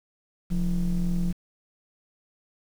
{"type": "ring-modulated tone", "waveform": "triangle", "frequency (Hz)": 77.3, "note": "D#2", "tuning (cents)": -11, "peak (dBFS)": -17, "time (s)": [0.5, 1.33], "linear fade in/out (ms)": 20, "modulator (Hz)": 98.4, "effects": ["8-bit"]}